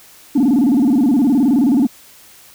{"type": "tone with vibrato", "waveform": "sine", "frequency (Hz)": 261.6, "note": "C4", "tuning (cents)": 0, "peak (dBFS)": -8, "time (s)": [0.35, 1.87], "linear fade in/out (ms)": 10, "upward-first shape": "square", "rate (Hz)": 19, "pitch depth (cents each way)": 180, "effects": ["tanh soft clip ceiling -8 dBFS", "white hiss -44 dBFS RMS until 2.54 s"]}